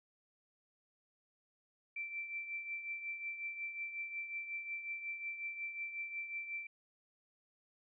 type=tone with tremolo; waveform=sine; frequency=2341 Hz; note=D7; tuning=6 cents flat; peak=-37 dBFS; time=1.96-6.67 s; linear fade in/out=5 ms; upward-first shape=triangle; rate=5.5 Hz; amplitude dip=65%; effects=none